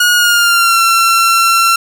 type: tone with pitch glide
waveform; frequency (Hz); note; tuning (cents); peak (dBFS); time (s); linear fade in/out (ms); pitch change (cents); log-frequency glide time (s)
sawtooth; 1444 to 1355.1; F#6 to E6; -43 to +47; -4; 0-1.76; 5; -110; 0.15-0.8
effects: none